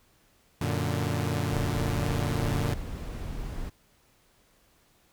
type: chord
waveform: sawtooth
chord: Gb augmented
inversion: none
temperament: equal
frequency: 92.5 / 116.54 / 146.83 Hz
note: Gb2 / Bb2 / D3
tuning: 0 / 0 / 0 cents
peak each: -27 dBFS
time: 0.61-2.74 s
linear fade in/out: 5 ms
type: noise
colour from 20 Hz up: brown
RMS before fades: -35 dBFS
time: 1.51-3.7 s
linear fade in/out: 10 ms
effects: pink hiss -64 dBFS RMS until 5.12 s